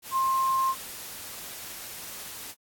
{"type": "tone in noise", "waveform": "sine", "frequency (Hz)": 1059, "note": "C6", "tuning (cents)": 21, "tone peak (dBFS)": -22, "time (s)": [0.11, 0.75], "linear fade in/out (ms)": 50, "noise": "white", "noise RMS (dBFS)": -40, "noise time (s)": [0.02, 2.55], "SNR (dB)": 15, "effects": ["AAC 64 kbps"]}